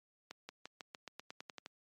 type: accelerating click train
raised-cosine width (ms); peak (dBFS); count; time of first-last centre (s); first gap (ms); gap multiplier
0.2; -28; 12; 0.31-1.661; 180; 0.92
effects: high-pass 200 Hz 12 dB/octave + MP3 64 kbps

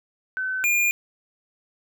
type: tone pair in turn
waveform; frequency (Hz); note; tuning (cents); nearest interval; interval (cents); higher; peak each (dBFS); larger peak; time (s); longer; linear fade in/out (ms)
sine / square; 1521 / 2414; F#6 / D7; +47 / +47; minor sixth; 800; second; -24 / -19; second; 0.37-0.64 / 0.64-0.91; neither; 0
effects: none

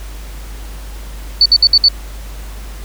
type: tone bursts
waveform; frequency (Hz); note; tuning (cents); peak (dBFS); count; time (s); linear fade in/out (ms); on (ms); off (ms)
sine; 4486; C#8; +20; -4; 5; 1.41-1.885; 2; 47; 60
effects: added 50 Hz sine -26 dBFS peak until 2.84 s + pink hiss -37 dBFS RMS until 2.84 s

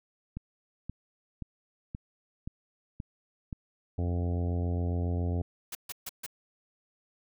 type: click train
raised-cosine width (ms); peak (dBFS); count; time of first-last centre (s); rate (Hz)
5; -24; 7; 0.37-3.528; 1.9
type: harmonic tone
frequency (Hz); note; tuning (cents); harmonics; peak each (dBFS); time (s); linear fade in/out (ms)
87.31; F2; 0; 1 / 2 / 3 / 4 / 5 / 6 / 7 / 8 / 9; -28 / -37 / -38 / -44 / -42 / -48 / -47 / -47 / -52; 3.98-5.42; 5
type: noise bursts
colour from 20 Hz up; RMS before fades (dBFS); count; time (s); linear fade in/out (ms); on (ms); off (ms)
white; -38; 4; 5.72-6.264; 5; 31; 140
effects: none

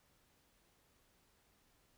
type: silence
effects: pink hiss -73 dBFS RMS until 1.97 s

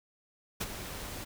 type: noise with ADSR envelope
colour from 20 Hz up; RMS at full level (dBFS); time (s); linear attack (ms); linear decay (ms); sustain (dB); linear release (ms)
pink; -31; 0.6-1.25; 14; 33; -10; 20
effects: none

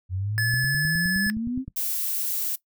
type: exponential sweep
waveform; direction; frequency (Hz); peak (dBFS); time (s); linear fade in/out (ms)
sine; up; 89.5 to 269.1; -25; 0.09-1.65; 50
type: tone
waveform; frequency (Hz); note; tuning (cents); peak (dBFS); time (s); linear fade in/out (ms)
square; 1722; A6; -38; -22; 0.38-1.3; 0
type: click train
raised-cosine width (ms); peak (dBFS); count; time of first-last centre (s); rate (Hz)
5; -23; 12; 0.54-1.68; 9.65
type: noise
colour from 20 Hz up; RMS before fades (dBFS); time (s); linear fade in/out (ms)
violet; -27; 1.76-2.56; 10
effects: noise-tail reverb RT60 0.1 s tail -19 dB re dry

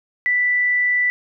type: tone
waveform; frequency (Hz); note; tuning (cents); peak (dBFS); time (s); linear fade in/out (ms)
sine; 1976; B6; 0; -15; 0.26-1.1; 0
effects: none

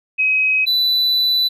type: tone pair in turn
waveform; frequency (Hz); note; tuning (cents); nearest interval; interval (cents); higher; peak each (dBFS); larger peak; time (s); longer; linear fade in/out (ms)
sine / triangle; 2537 / 3982; D#7 / B7; +33 / +14; minor sixth; 781; second; -13 / -12; second; 0.18-0.66 / 0.66-1.49; second; 20
effects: resampled to 32000 Hz

